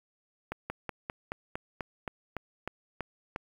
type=slowing click train; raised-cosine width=0.5 ms; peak=-19 dBFS; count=12; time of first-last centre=0.52-3.361 s; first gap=180 ms; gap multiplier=1.07; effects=8-bit